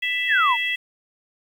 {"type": "harmonic tone", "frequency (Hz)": 661, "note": "E5", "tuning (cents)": 5, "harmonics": [3, 4, 5], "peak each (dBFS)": [-24, -26, -28], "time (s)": [0.02, 0.76], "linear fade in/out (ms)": 10}
{"type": "exponential sweep", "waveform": "sine", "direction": "down", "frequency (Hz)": [1972, 881], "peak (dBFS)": -16, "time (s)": [0.27, 0.57], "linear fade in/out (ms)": 50}
{"effects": ["8-bit"]}